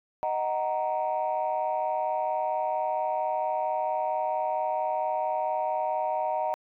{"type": "chord", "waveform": "sine", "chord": "D# minor", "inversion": "none", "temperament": "just", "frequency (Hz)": [622.3, 746.7, 933.4], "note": ["D#5", "F#5", "A#5"], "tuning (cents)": [0, 16, 2], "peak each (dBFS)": -29, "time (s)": [0.23, 6.54], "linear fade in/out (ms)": 0, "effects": ["tanh soft clip ceiling -19 dBFS"]}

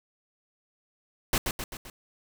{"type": "noise with echo", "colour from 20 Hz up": "pink", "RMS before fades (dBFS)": -24, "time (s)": [1.33, 1.38], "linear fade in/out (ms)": 2, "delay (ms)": 130, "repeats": 4, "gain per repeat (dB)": -5, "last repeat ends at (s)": 1.9, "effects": []}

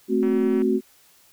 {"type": "chord", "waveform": "sine", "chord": "F# diminished", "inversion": "first", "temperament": "equal", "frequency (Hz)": [220, 261.6, 370], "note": ["A3", "C4", "F#4"], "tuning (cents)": [0, 0, 0], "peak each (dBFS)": [-23, -23, -21], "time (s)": [0.08, 0.81], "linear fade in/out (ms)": 50}
{"type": "click train", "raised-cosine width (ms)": 0.5, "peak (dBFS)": -25, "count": 75, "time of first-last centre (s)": [0.23, 0.619], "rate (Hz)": 190}
{"effects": ["white hiss -56 dBFS RMS until 1.32 s"]}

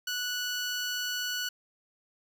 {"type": "tone", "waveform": "15% pulse", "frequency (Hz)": 1476, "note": "F#6", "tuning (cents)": -5, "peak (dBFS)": -24, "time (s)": [0.07, 1.49], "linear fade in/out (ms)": 5, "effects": []}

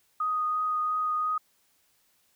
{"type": "tone with vibrato", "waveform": "sine", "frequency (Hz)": 1244, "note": "D#6", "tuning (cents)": -1, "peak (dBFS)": -25, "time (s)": [0.2, 1.38], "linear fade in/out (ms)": 5, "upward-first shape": "triangle", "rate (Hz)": 2.9, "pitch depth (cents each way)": 11, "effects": ["white hiss -68 dBFS RMS until 2.35 s"]}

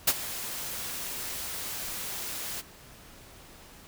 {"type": "noise with ADSR envelope", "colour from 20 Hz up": "white", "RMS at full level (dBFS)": -20, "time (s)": [0.07, 2.62], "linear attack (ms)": 10, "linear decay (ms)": 47, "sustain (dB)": -16, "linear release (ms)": 25, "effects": ["pink hiss -51 dBFS RMS until 3.87 s"]}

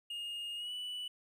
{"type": "tone with pitch glide", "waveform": "triangle", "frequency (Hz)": [2844, 2963], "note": ["F7", "F#7"], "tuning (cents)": [31, 2], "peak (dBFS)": -37, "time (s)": [0.1, 1.08], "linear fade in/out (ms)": 5, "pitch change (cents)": 71, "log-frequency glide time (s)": [0.56, 0.72], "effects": ["12-bit"]}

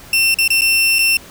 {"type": "tone with dropouts", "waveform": "sawtooth", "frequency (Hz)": 2700, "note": "E7", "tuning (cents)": 41, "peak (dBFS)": -8, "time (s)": [0.13, 1.17], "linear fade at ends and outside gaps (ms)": 2, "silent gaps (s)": [[0.343, 0.386], [0.478, 0.503], [0.61, 0.618], [0.986, 0.99]], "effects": ["pink hiss -39 dBFS RMS until 1.3 s"]}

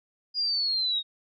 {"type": "linear sweep", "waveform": "sine", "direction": "down", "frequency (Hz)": [4900, 3729], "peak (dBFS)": -24, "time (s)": [0.34, 1.03], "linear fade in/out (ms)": 50, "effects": []}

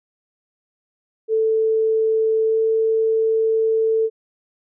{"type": "tone with pitch glide", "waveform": "sine", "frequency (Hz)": [442, 444.6], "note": ["A4", "A4"], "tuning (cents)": [8, 18], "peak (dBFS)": -15, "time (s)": [1.28, 4.1], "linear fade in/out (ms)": 50, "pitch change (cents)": 10, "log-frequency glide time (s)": [2.46, 2.57], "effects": []}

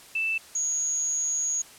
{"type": "tone pair in turn", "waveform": "sine", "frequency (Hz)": [2648, 6673], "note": ["E7", "G#8"], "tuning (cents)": [7, 7], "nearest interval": "octave + major third", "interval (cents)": 1600, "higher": "second", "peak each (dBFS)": [-24, -24], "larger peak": "neither", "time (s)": [[0.15, 0.38], [0.55, 1.62]], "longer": "second", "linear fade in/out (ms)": 5, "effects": ["white hiss -49 dBFS RMS until 1.78 s", "low-pass 11000 Hz 12 dB/octave"]}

